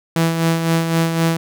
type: tone with tremolo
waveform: sawtooth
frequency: 164.81 Hz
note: E3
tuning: in tune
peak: -9 dBFS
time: 0.16-1.37 s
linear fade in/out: 2 ms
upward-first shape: sine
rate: 3.9 Hz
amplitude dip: 50%
effects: none